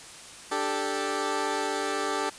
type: chord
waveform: 15% pulse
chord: D suspended fourth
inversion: none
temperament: equal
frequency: 293.7 / 392 / 440 Hz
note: D4 / G4 / A4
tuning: 0 / 0 / 0 cents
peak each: -27 / -24 / -25 dBFS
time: 0.51-2.3 s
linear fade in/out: 10 ms
effects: white hiss -45 dBFS RMS until 2.38 s + resampled to 22050 Hz